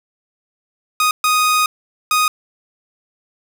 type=tone bursts at uneven times; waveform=sawtooth; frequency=1244.5 Hz; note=D#6; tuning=in tune; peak=-9 dBFS; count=3; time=1-1.11 / 1.24-1.66 / 2.11-2.28 s; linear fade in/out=2 ms; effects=none